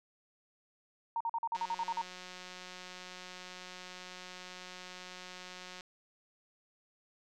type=tone bursts; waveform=sine; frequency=923 Hz; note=A#5; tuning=17 cents flat; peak=-31 dBFS; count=10; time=1.16-2.015 s; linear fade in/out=2 ms; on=45 ms; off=45 ms
type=click train; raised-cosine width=0.2 ms; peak=-30 dBFS; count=776; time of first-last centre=1.55-5.808 s; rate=182 Hz
effects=none